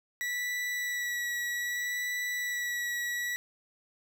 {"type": "tone with vibrato", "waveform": "40% pulse", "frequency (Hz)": 1948, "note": "B6", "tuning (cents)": -24, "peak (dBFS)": -30, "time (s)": [0.21, 3.36], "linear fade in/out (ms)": 0, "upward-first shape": "sine", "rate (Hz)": 0.63, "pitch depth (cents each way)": 17, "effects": []}